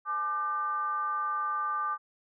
sine tone with frequency modulation, 1191 Hz, D6, 24 cents sharp, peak -28 dBFS, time 0.05-1.98 s, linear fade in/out 50 ms, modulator 339 Hz, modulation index 0.53, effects none

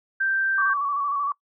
sine tone, 1568 Hz, G6, in tune, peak -20 dBFS, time 0.2-0.74 s, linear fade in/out 10 ms
sine tone with vibrato, 1136 Hz, C#6, 42 cents sharp, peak -22 dBFS, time 0.58-1.32 s, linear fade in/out 2 ms, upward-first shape square, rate 13 Hz, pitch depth 36 cents each way
effects noise-tail reverb RT60 0.1 s tail -23 dB re dry

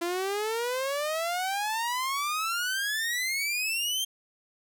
sawtooth exponential sweep, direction up, 337.7 to 3200 Hz, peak -24 dBFS, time 0.01-4.05 s, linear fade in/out 10 ms, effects none

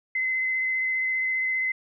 sine tone with vibrato, 2049 Hz, C7, 37 cents flat, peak -23 dBFS, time 0.15-1.72 s, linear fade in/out 5 ms, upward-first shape sine, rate 15 Hz, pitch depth 12 cents each way, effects none

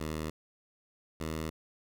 10% pulse tone pair in turn, 78 / 79.27 Hz, D#2 / D#2, +5 / +33 cents, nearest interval unison, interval 28 cents, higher second, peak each -26 dBFS, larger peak neither, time 0-0.3 / 1.2-1.5 s, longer neither, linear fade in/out 5 ms, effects none

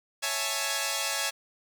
5% pulse chord, A major seventh, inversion first, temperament equal with one note detuned, 554.4 / 661.2 / 830.6 / 880 Hz, C#5 / E5 / G#5 / A5, 0 / +5 / 0 / 0 cents, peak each -22 dBFS, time 0.22-1.31 s, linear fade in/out 20 ms, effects none

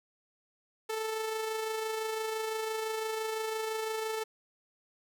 sawtooth tone with amplitude modulation, 440 Hz, A4, in tune, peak -27 dBFS, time 0.89-4.24 s, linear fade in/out 10 ms, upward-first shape sine, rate 25.9 Hz, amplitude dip 35%, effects 11-bit

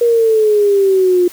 sine exponential sweep, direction down, 476.9 to 351.9 Hz, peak -8 dBFS, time 0.01-1.28 s, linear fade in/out 5 ms, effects white hiss -37 dBFS RMS until 1.32 s

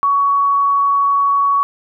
sine tone, 1122 Hz, C#6, 21 cents sharp, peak -11 dBFS, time 0.03-1.63 s, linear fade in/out 0 ms, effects none

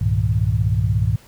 sine tone cluster, 66.5 / 101.1 / 117.8 / 157.2 Hz, C2 / G#2 / A#2 / D#3, +29 / -46 / +19 / +18 cents, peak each -24 / -18 / -21 / -26 dBFS, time 0.01-1.16 s, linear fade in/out 5 ms, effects pink hiss -49 dBFS RMS until 1.27 s

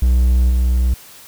triangle tone with level steps, 61.9 Hz, B1, 5 cents sharp, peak -8 / -10 dBFS, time 0.02-0.94 s, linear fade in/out 5 ms, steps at 0.49 s, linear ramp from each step 20 ms, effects white hiss -41 dBFS RMS until 1.27 s

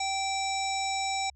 harmonic tone with a mistuned harmonic, 777 Hz, G5, 16 cents flat, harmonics 1 / 3 / 5 / 7 / 9 / 10, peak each -30 / -35 / -37 / -38 / -40 / -40 dBFS, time 0-1.3 s, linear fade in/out 5 ms, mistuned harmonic 9, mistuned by -22 cents, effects added 69 Hz sine -55 dBFS peak until 1.35 s

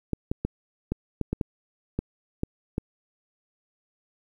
clicks, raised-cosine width 3 ms, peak -13 dBFS, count 10, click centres 0.133 / 0.315 / 0.45 / 0.92 / 1.213 / 1.33 / 1.412 / 1.99 / 2.434 / 2.781 s, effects 9-bit

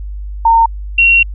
sine tone pair in turn, 914 / 2739 Hz, A#5 / F7, -34 / -34 cents, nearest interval octave + perfect fifth, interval 1900 cents, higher second, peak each -5 dBFS, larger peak neither, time 0.45-0.66 / 0.98-1.23 s, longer second, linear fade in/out 5 ms, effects added 50 Hz sine -21 dBFS peak until 1.34 s

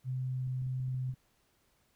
sine tone, 128.7 Hz, C3, 28 cents flat, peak -32 dBFS, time 0.04-1.15 s, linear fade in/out 50 ms
clicks, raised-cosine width 5 ms, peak -40 dBFS, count 8, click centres 0.474 / 0.62 / 0.666 / 0.801 / 0.882 / 0.944 / 1.092 / 1.138 s
effects pink hiss -72 dBFS RMS until 1.95 s

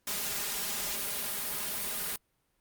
white noise with comb filter, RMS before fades -34 dBFS, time 0.07-2.16 s, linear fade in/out 2 ms, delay 4.9 ms, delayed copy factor +1, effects pink hiss -75 dBFS RMS until 2.6 s + Opus 48 kbps

